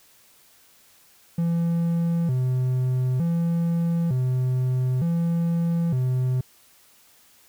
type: tone with vibrato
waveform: triangle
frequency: 146.83 Hz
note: D3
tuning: in tune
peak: -18 dBFS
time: 1.38-6.41 s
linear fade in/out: 5 ms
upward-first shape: square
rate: 0.55 Hz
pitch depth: 240 cents each way
effects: white hiss -56 dBFS RMS until 7.48 s